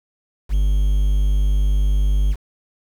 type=tone with quantisation; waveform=triangle; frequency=50 Hz; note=G1; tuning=35 cents sharp; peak=-12 dBFS; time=0.49-2.36 s; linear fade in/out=50 ms; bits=7; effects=none